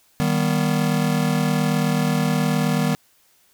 square chord, Eb augmented, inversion none, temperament just, 155.56 / 194.45 / 243.1 Hz, Eb3 / G3 / B3, 0 / -14 / -27 cents, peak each -22 / -24 / -24 dBFS, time 0.2-2.95 s, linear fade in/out 0 ms, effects white hiss -59 dBFS RMS until 3.53 s

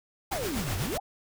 pink noise with tremolo, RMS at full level -32 dBFS, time 0.31-0.98 s, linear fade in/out 10 ms, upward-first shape sine, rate 8.1 Hz, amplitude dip 45%
sine exponential two-way sweep, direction down then up, 866 to 83 to 866 Hz, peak -31 dBFS, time 0.31-1 s, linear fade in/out 10 ms, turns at 0.77 s
effects none

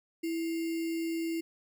sine tone with sample-and-hold, 329.6 Hz, E4, in tune, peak -30 dBFS, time 0.23-1.41 s, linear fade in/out 10 ms, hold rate 2450 Hz, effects none

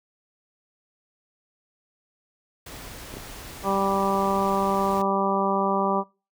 pink noise, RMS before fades -40 dBFS, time 2.66-5.02 s, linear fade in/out 5 ms
clicks, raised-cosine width 2 ms, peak -24 dBFS, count 2, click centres 3.14 / 3.17 s
harmonic tone, 195.8 Hz, G3, 2 cents flat, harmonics 1 / 2 / 3 / 4 / 5 / 6, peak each -28 / -28 / -28 / -28 / -28 / -28 dBFS, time 3.63-6.04 s, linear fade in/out 50 ms
effects noise-tail reverb RT60 0.3 s tail -21 dB re dry

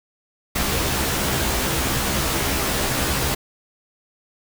pink noise with comb filter, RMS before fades -22 dBFS, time 0.55-3.35 s, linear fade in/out 10 ms, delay 15 ms, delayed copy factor +0.85, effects none

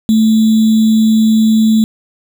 sine tone with sample-and-hold, 220 Hz, A3, in tune, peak -6 dBFS, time 0.09-1.84 s, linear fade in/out 0 ms, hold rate 3675 Hz, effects none

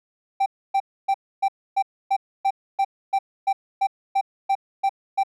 triangle tone bursts, 782 Hz, G5, 4 cents flat, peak -15 dBFS, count 15, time 0.4-5.235 s, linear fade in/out 10 ms, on 61 ms, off 280 ms, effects none

